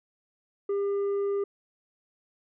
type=tone with tanh clipping; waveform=sine; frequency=400.5 Hz; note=G4; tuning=37 cents sharp; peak=-26 dBFS; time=0.69-1.44 s; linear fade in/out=5 ms; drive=4 dB; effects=none